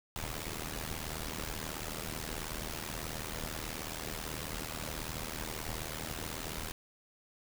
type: noise with amplitude modulation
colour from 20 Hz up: pink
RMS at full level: -36 dBFS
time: 0.16-6.72 s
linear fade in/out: 0 ms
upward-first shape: sine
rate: 78.5 Hz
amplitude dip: 85%
effects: none